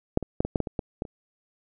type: clicks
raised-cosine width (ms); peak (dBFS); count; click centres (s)
2; -6 / -19 / -8 / -16 / -9 / -12 / -18 / -14 / -15 / -26; 10; 0.174 / 0.227 / 0.405 / 0.45 / 0.558 / 0.603 / 0.672 / 0.792 / 1.021 / 1.052
effects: none